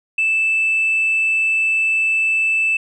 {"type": "tone", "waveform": "sine", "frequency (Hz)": 2637, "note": "E7", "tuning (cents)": 0, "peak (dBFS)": -13, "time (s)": [0.18, 2.77], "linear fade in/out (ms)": 5, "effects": ["tanh soft clip ceiling -11 dBFS"]}